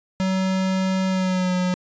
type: tone with pitch glide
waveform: square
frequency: 188.8 to 181.84 Hz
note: F#3 to F#3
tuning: +35 to -30 cents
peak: -20 dBFS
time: 0.2-1.74 s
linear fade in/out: 0 ms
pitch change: -65 cents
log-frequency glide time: 1.08-1.54 s
effects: resampled to 16000 Hz